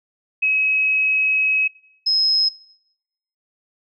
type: tone pair in turn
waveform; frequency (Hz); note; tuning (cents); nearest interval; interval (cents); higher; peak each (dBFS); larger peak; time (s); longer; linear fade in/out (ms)
sine; 2555 / 5134; D#7 / E8; +45 / -47; octave; 1208; second; -15; neither; 0.42-1.68 / 2.06-2.49; first; 10
effects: noise-tail reverb RT60 0.9 s tail -24 dB re dry

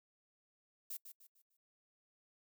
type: noise with echo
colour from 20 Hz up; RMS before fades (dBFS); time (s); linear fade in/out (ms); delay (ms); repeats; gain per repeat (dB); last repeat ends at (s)
violet; -44; 0.9-0.97; 5; 150; 4; -9; 1.57
effects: noise-tail reverb RT60 0.1 s tail -23 dB re dry

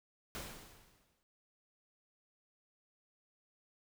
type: noise with exponential decay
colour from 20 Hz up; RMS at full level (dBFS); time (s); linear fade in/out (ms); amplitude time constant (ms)
pink; -42; 0.35-1.23; 0; 190
effects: none

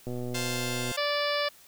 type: click train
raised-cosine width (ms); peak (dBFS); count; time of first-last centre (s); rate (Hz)
2; -23; 105; 0.07-0.916; 123
type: chord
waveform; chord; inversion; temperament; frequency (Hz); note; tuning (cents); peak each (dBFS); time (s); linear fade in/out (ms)
5% pulse; F major; second; just; 523.8 / 698.5 / 873.1; C5 / F5 / A5; +2 / 0 / -14; -24 / -25 / -28; 0.34-0.97; 10
type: harmonic tone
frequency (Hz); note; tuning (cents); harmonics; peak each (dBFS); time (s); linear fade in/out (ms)
583; D5; -13; 1 / 2 / 3 / 4 / 5 / 6 / 7 / 8 / 9; -29 / -33 / -34 / -36 / -38 / -37 / -40 / -37 / -39; 0.97-1.49; 10
effects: white hiss -55 dBFS RMS until 1.67 s

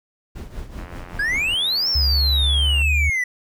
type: noise with tremolo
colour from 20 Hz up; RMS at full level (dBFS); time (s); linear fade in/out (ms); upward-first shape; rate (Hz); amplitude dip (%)
brown; -30; 0.35-1.55; 10; triangle; 5.2; 75
type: click train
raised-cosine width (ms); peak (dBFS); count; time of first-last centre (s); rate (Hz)
0.5; -24; 179; 0.79-2.817; 87.8
type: exponential two-way sweep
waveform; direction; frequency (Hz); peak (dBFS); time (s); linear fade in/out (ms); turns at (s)
triangle; up then down; 1596 to 5530 to 1946; -17; 1.19-3.24; 5; 1.89
type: tone with pitch glide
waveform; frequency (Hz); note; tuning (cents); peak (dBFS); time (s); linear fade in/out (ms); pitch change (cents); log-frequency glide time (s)
sine; 70.2 to 73.61; C#2 to D2; +22 to +5; -17; 1.95-3.1; 5; +83; 2.7-2.93
effects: none

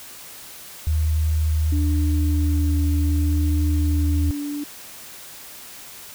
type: tone with pitch glide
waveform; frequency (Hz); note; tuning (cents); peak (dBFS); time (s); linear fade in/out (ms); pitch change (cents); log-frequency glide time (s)
sine; 78 to 79.18; D#2 to D#2; +5 to +31; -17; 0.87-4.31; 0; +26; 4.08-4.14
type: tone with vibrato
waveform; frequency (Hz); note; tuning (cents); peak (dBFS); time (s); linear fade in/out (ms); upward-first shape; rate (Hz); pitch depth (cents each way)
sine; 293.1; D4; -3; -25; 1.72-4.64; 5; triangle; 0.66; 24
effects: white hiss -40 dBFS RMS until 6.14 s

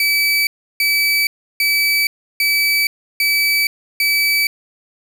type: tone bursts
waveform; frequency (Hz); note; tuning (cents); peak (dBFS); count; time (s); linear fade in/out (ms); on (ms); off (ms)
30% pulse; 2300; D7; -37; -11; 6; 0-4.47; 2; 470; 330
effects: none

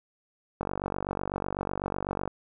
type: click train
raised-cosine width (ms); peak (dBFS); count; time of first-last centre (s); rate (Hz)
1; -16; 81; 0.61-2.277; 48
effects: none

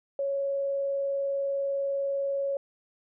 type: tone with vibrato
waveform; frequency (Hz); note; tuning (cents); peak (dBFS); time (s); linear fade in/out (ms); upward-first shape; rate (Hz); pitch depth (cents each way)
sine; 554.4; C#5; 0; -26; 0.19-2.57; 2; triangle; 20; 16
effects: none

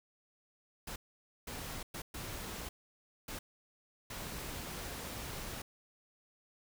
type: noise bursts at uneven times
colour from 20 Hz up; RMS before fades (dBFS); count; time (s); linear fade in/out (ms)
pink; -43; 6; 0.87-0.96 / 1.47-1.83 / 1.94-2.02 / 2.14-2.69 / 3.28-3.39 / 4.1-5.62; 5
effects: none

